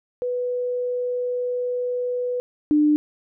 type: tone pair in turn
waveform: sine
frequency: 493.9 / 299.4 Hz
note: B4 / D4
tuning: 0 / +33 cents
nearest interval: major sixth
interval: 867 cents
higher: first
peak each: -22 / -14 dBFS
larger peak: second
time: 0.22-2.4 / 2.71-2.96 s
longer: first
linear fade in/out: 0 ms
effects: none